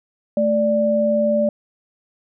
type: tone pair together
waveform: sine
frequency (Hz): 220 / 587.3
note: A3 / D5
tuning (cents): 0 / 0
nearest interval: octave + perfect fourth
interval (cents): 1700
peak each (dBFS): -20 / -16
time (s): 0.37-1.49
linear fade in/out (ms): 2
effects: none